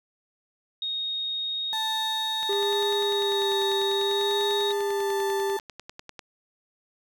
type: tone with pitch glide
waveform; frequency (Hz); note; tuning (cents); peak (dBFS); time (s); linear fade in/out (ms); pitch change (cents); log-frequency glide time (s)
sine; 3729 to 3768; A#7 to A#7; 0 to +18; -27; 0.82-4.72; 2; +18; 1.39-2.97
type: tone with tremolo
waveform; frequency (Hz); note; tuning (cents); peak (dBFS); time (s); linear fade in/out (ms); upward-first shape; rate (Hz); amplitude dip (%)
35% pulse; 880; A5; 0; -27; 1.73-5.59; 0; sine; 1.2; 25
type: click train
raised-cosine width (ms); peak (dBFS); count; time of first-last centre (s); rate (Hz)
0.2; -22; 39; 2.43-6.192; 10.1
type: tone with vibrato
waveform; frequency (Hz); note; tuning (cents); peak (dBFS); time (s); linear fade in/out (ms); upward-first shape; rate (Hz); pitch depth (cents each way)
triangle; 401.1; G4; +40; -23; 2.49-5.57; 5; sine; 0.61; 27
effects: none